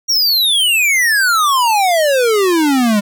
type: exponential sweep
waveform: square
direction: down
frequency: 5770 to 199.1 Hz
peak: -11 dBFS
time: 0.08-3.01 s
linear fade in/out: 20 ms
effects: none